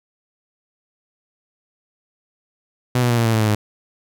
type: tone with pitch steps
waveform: sawtooth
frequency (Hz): 124.7 / 121.78 / 118.93 / 116.15 / 113.43 / 110.77 / 108.18 / 105.65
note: B2 / B2 / A#2 / A#2 / A#2 / A2 / A2 / G#2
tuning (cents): +17 / -24 / +35 / -6 / -47 / +12 / -29 / +30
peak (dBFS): -11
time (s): 2.95-3.55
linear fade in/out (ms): 5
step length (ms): 75
effects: none